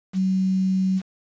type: tone with quantisation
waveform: sine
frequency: 188.7 Hz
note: F#3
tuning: 34 cents sharp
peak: -18 dBFS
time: 0.13-1.02 s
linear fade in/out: 50 ms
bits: 7
effects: resampled to 16000 Hz